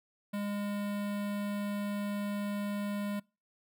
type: tone with notch filter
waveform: square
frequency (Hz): 204.1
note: G#3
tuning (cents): -30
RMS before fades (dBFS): -35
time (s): 0.33-3.2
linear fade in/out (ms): 10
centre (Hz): 6000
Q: 1.1
effects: noise-tail reverb RT60 0.3 s tail -25 dB re dry